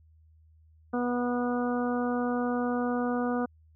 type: harmonic tone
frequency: 244.4 Hz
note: B3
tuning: 18 cents flat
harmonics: 1 / 2 / 3 / 4 / 5 / 6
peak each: -28 / -32 / -35 / -41 / -38 / -41 dBFS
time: 0.93-3.46 s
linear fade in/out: 10 ms
effects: added 79 Hz sine -56 dBFS peak until 3.75 s